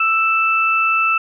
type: tone pair together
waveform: sine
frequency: 1322 / 2644 Hz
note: E6 / E7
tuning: +5 / +5 cents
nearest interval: octave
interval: 1200 cents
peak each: -16 dBFS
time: 0-1.18 s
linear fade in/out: 5 ms
effects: none